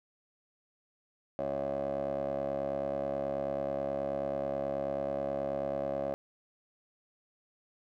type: tone with band-pass filter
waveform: 15% pulse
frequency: 69.3 Hz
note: C#2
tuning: in tune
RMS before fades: -34 dBFS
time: 1.39-6.14 s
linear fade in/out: 0 ms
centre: 550 Hz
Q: 7.4
effects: none

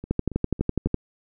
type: two click trains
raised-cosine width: 3 ms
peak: -22 / -9 dBFS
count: 4 / 11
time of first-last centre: 0.04-0.871 / 0.11-0.943 s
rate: 3.61 / 12 Hz
effects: none

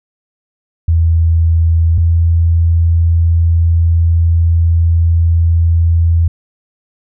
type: tone pair in turn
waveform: sine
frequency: 82.41 / 83.56 Hz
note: E2 / E2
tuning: 0 / +24 cents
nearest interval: unison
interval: 24 cents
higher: second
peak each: -7 dBFS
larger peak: neither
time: 0.88-1.98 / 1.98-6.28 s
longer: second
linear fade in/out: 5 ms
effects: none

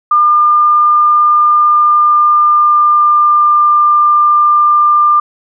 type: tone with pitch glide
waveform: sine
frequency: 1203 to 1195.4 Hz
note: D6 to D6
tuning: +41 to +30 cents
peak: -5 dBFS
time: 0.11-5.2 s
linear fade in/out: 5 ms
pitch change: -11 cents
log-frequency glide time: 1.57-3.84 s
effects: none

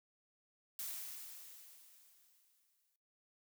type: noise with exponential decay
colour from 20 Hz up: blue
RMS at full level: -42 dBFS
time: 0.79-2.96 s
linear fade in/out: 2 ms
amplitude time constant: 470 ms
effects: noise-tail reverb RT60 0.3 s tail -18 dB re dry

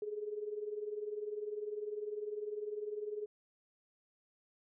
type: tone with tremolo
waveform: sine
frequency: 420 Hz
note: G#4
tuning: 19 cents sharp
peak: -34 dBFS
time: 0.02-3.26 s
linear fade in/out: 2 ms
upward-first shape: triangle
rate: 20 Hz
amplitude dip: 80%
effects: none

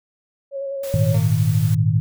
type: tone with vibrato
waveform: sine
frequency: 550 Hz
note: C#5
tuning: 14 cents flat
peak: -24 dBFS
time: 0.51-1.19 s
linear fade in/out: 50 ms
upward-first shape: square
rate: 10 Hz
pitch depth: 18 cents each way
type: noise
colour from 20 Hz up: white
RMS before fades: -37 dBFS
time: 0.83-1.75 s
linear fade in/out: 5 ms
type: chord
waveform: sine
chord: Ab suspended second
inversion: none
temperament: equal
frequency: 103.83 / 116.54 / 155.56 Hz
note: Ab2 / Bb2 / Eb3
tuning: 0 / 0 / 0 cents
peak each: -19 dBFS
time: 0.94-2 s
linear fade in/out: 0 ms
type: tone with exponential decay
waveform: 15% pulse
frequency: 228.4 Hz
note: A#3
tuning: 35 cents flat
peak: -24 dBFS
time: 1.14-1.6 s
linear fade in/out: 5 ms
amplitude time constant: 100 ms
effects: none

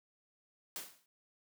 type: noise with exponential decay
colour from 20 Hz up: white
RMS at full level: -39 dBFS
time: 0.76-1.06 s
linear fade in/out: 1 ms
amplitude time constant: 64 ms
effects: high-pass 150 Hz 12 dB/octave

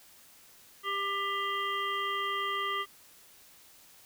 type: harmonic tone with a mistuned harmonic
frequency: 397 Hz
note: G4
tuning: 22 cents sharp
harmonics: 1 / 3 / 5 / 7 / 8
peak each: -40 / -32 / -36 / -42 / -39 dBFS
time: 0.83-2.86 s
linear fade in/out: 50 ms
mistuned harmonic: 7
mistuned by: +25 cents
effects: white hiss -57 dBFS RMS until 4.05 s

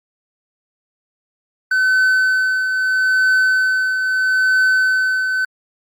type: tone with tremolo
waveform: triangle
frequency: 1519 Hz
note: F#6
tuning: 45 cents sharp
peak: -9 dBFS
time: 1.71-5.45 s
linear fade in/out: 5 ms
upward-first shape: triangle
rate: 0.77 Hz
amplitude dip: 50%
effects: Opus 48 kbps

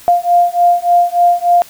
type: beating tone pair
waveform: sine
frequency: 698.5 / 701.9 Hz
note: F5 / F5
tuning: 0 / +9 cents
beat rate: 3.4 Hz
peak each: -11 dBFS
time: 0.08-1.62 s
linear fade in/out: 0 ms
effects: white hiss -39 dBFS RMS until 1.69 s

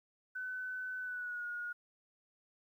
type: tone with pitch glide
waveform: sine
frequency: 1509 to 1440.9 Hz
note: F#6 to F#6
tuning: +34 to -46 cents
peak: -38 dBFS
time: 0.35-1.73 s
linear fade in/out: 10 ms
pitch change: -80 cents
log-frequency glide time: 0.99-1.45 s
effects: 12-bit

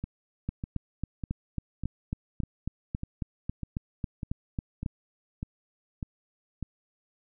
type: two click trains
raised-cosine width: 5 ms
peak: -18 / -21 dBFS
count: 17 / 12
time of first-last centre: 0.49-4.862 / 0.04-6.627 s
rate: 3.66 / 1.67 Hz
effects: none

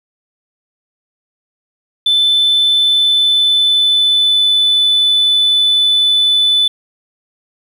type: tone with pitch glide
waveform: sine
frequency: 3520 to 3496 Hz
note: A7 to A7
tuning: 0 to -12 cents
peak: -7 dBFS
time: 2.06-6.68 s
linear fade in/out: 5 ms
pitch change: -12 cents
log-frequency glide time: 2.76-4.78 s
effects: tanh soft clip ceiling -6 dBFS + 7-bit

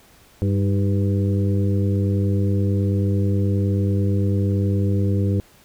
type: harmonic tone with a mistuned harmonic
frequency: 98.8 Hz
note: G2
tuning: 14 cents sharp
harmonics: 1 / 2 / 3 / 4 / 5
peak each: -18 / -24 / -28 / -30 / -32 dBFS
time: 0.42-5.4 s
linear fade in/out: 0 ms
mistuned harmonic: 3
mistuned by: +55 cents
effects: pink hiss -52 dBFS RMS until 5.64 s

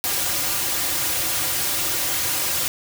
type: noise with comb filter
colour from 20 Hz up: white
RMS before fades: -23 dBFS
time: 0.04-2.68 s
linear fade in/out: 0 ms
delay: 4.6 ms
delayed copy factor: -0.8
effects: none

